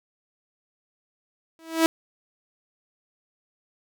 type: tone with exponential growth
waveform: sawtooth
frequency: 325.5 Hz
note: E4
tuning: 22 cents flat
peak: -9 dBFS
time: 1.59-1.86 s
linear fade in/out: 0 ms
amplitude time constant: 58 ms
effects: none